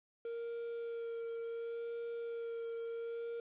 triangle tone with vibrato, 464.3 Hz, A#4, 7 cents flat, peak -37 dBFS, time 0.25-3.4 s, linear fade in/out 2 ms, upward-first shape sine, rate 0.7 Hz, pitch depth 11 cents each way, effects resampled to 8000 Hz + 11-bit

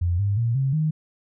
sine tone with pitch steps, 87.31 / 100.87 / 116.54 / 134.65 / 155.57 Hz, F2 / G2 / A#2 / C#3 / D#3, 0 / +50 / 0 / -50 / 0 cents, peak -19 dBFS, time 0.01-0.91 s, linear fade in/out 10 ms, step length 180 ms, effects none

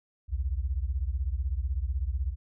sine beating tone pair, 60.2 / 76.2 Hz, B1 / D#2, -44 / -36 cents, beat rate 16 Hz, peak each -29 / -31 dBFS, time 0.28-2.36 s, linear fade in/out 50 ms, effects none

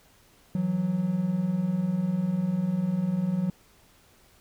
triangle tone pair together, 163.62 / 183.7 Hz, E3 / F#3, -13 / -12 cents, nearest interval major second, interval 201 cents, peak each -28 / -23 dBFS, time 0.55-3.5 s, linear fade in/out 2 ms, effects pink hiss -59 dBFS RMS until 4.4 s

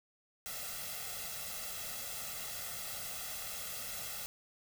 white noise with comb filter, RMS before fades -42 dBFS, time 0.46-4.26 s, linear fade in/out 0 ms, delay 1.5 ms, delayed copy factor +0.85, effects none

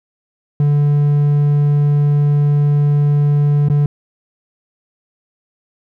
triangle tone with dropouts, 145.6 Hz, D3, 15 cents flat, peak -8 dBFS, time 0.6-3.86 s, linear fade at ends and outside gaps 2 ms, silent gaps 3.686-3.699 s, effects none

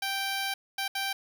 10% pulse tone bursts at uneven times, 783 Hz, G5, 2 cents flat, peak -21 dBFS, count 3, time 0.02-0.54 / 0.78-0.88 / 0.95-1.13 s, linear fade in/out 5 ms, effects none

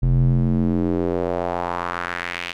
square tone with band-pass filter sweep, 43.65 Hz, F1, in tune, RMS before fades -21 dBFS, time 0.02-2.53 s, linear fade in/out 10 ms, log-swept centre 100 to 2800 Hz, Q 2.2, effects none

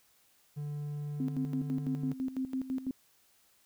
triangle tone, 146.83 Hz, D3, in tune, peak -33 dBFS, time 0.56-2.14 s, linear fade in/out 20 ms
sine tone with tremolo, 261.6 Hz, C4, in tune, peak -30 dBFS, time 1.2-2.91 s, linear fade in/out 2 ms, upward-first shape square, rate 6 Hz, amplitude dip 75%
effects white hiss -67 dBFS RMS until 3.65 s

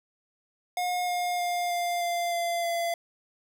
square tone with pitch steps, 718 / 711.8 / 705.7 / 699.6 / 693.5 / 687.6 / 681.6 Hz, F5 / F5 / F5 / F5 / F5 / F5 / F5, +48 / +33 / +18 / +3 / -12 / -27 / -42 cents, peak -27 dBFS, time 0.77-2.94 s, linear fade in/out 2 ms, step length 310 ms, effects none

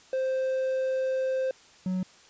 triangle tone pair in turn, 523.3 / 185.01 Hz, C5 / F#3, 0 / 0 cents, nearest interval octave + tritone, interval 1800 cents, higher first, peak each -23 / -24 dBFS, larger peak first, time 0.13-1.51 / 1.86-2.03 s, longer first, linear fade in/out 2 ms, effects white hiss -55 dBFS RMS until 2.29 s + resampled to 16000 Hz

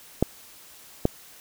clicks, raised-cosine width 2 ms, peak -5 dBFS, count 2, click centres 0.226 / 1.054 s, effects white hiss -49 dBFS RMS until 1.4 s

